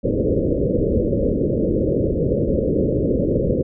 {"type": "low-pass noise", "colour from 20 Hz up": "white", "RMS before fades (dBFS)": -19, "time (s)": [0.03, 3.63], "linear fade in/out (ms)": 20, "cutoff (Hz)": 560, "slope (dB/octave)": 96, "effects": []}